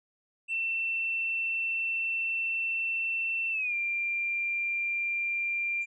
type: tone with pitch glide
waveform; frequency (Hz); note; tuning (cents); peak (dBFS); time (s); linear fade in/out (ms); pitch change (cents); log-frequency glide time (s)
triangle; 2688 to 2381; E7 to D7; +33 to +23; -24; 0.48-5.86; 50; -210; 3.51-3.74
effects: tanh soft clip ceiling -26 dBFS + resampled to 22050 Hz